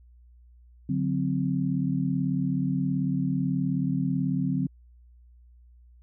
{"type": "tone cluster", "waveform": "sine", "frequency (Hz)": [144.9, 183.4, 260.9], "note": ["D3", "F#3", "C4"], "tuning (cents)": [-23, -15, -5], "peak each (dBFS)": -28, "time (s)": [0.89, 4.67], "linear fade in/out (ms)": 5, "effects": ["added 60 Hz sine -51 dBFS peak until 6.02 s"]}